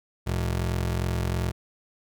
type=ring-modulated tone; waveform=35% pulse; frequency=89.7 Hz; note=F2; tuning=47 cents sharp; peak=-20 dBFS; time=0.26-1.52 s; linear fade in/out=20 ms; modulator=21.4 Hz; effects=none